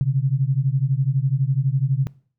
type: beating tone pair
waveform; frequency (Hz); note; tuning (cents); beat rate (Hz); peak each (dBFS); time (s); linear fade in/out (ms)
sine; 129.5 / 141.5; C3 / C#3; -17 / +36; 12; -20; 0.01-2.07; 0
effects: noise-tail reverb RT60 0.5 s tail -22 dB re dry